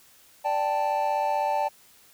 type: chord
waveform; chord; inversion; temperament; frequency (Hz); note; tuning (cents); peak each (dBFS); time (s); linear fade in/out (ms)
triangle; D suspended fourth; none; equal; 587.3 / 784 / 880; D5 / G5 / A5; 0 / 0 / 0; -27 / -26 / -24; 0.44-1.69; 20
effects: white hiss -56 dBFS RMS until 2.13 s